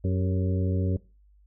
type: harmonic tone with a mistuned harmonic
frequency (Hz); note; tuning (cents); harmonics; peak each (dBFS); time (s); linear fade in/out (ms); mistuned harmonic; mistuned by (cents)
92.5; F#2; 0; 1 / 2 / 3 / 4 / 5 / 6; -24 / -30 / -34 / -36 / -38 / -40; 0.04-0.97; 5; 4; +74
effects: noise-tail reverb RT60 0.3 s tail -20 dB re dry + added 50 Hz sine -55 dBFS peak until 1.46 s